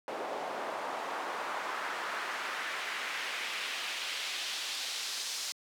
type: noise with band-pass filter sweep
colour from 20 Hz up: pink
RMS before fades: -37 dBFS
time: 0.08-5.52 s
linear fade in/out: 0 ms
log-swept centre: 620 to 5400 Hz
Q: 1.3
effects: high-pass 300 Hz 12 dB/octave